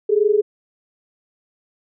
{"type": "tone pair together", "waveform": "sine", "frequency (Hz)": [406.7, 429.8], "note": ["G#4", "A4"], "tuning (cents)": [-36, -41], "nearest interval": "minor second", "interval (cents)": 95, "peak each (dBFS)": -16, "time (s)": [0.09, 0.42], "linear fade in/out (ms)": 10, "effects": []}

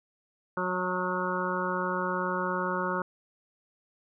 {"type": "harmonic tone with a mistuned harmonic", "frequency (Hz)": 182.7, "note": "F#3", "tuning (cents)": -22, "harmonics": [1, 2, 3, 5, 6, 7, 8], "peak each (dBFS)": [-35, -35, -35, -35, -35, -35, -35], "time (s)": [0.57, 3.02], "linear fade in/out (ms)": 2, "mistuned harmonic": 8, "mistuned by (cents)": -19, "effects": []}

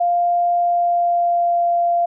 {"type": "tone with pitch glide", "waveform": "sine", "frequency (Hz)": [698.5, 691.7], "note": ["F5", "F5"], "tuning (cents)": [0, -17], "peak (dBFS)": -14, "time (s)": [0, 2.06], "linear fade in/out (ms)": 10, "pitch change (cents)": -17, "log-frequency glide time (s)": [0.53, 1.67], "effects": []}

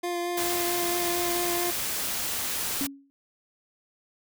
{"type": "tone with vibrato", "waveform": "25% pulse", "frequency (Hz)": 349.2, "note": "F4", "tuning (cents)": 0, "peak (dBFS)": -24, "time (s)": [0.03, 1.71], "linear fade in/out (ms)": 10, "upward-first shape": "sine", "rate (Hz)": 4.5, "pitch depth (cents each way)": 12}
{"type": "noise", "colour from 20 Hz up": "white", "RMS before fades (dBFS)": -30, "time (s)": [0.37, 2.87], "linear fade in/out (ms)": 5}
{"type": "tone with exponential decay", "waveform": "sine", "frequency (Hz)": 277.2, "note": "C#4", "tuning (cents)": 0, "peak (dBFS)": -25, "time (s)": [2.81, 3.1], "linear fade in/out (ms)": 0, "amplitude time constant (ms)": 63}
{"effects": []}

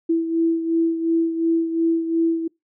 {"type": "beating tone pair", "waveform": "sine", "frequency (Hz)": [329.6, 332.4], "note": ["E4", "E4"], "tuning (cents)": [0, 15], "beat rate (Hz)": 2.8, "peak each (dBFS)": [-18, -25], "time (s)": [0.09, 2.48], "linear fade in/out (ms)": 10, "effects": ["noise-tail reverb RT60 0.2 s tail -26 dB re dry"]}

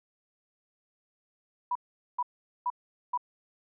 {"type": "tone bursts", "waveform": "sine", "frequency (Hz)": 981, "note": "B5", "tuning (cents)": -12, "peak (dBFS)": -26, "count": 4, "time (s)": [1.71, 3.176], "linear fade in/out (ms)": 5, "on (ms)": 44, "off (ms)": 430, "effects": []}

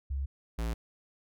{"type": "tone pair in turn", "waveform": ["sine", "square"], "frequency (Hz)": [68.4, 56.56], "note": ["C#2", "A1"], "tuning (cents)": [-23, 48], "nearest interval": "minor third", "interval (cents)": 329, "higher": "first", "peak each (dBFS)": [-30, -31], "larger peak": "first", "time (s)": [[0.1, 0.26], [0.58, 0.74]], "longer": "neither", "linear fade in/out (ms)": 10, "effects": []}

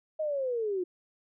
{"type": "linear sweep", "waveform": "sine", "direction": "down", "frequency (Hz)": [634, 349.2], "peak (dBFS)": -28, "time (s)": [0.19, 0.84], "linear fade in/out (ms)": 10, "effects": []}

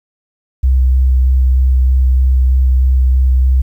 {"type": "tone with vibrato", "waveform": "sine", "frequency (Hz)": 64.4, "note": "C2", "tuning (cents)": -27, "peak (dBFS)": -7, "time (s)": [0.63, 3.62], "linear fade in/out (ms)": 10, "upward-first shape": "square", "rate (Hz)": 3.2, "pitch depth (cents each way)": 11, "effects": ["8-bit"]}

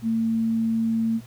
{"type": "tone", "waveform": "sine", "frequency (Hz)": 225.8, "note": "A3", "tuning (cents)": 45, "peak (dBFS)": -20, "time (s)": [0.02, 1.21], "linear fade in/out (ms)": 50, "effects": ["added 119 Hz sine -42 dBFS peak until 1.26 s", "pink hiss -52 dBFS RMS until 1.26 s"]}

